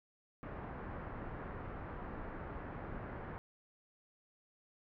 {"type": "low-pass noise", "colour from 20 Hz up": "pink", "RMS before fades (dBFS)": -45, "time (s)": [0.43, 3.38], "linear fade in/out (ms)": 0, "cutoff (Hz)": 1700, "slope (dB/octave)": 24, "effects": []}